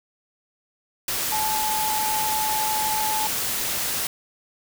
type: tone in noise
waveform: sine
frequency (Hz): 864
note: A5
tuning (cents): -32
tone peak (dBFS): -24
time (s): 1.32-3.27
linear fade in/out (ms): 2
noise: white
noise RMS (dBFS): -26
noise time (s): 1.08-4.07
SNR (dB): -1
effects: none